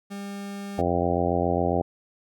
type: tone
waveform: 40% pulse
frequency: 200 Hz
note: G3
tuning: 35 cents sharp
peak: -32 dBFS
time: 0.1-0.82 s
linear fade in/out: 20 ms
type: harmonic tone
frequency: 87.31 Hz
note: F2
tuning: in tune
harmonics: 1 / 2 / 3 / 4 / 5 / 6 / 7 / 8 / 9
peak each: -30 / -30 / -30 / -30 / -30 / -30 / -30 / -30 / -30 dBFS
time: 0.78-1.82 s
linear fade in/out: 5 ms
effects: none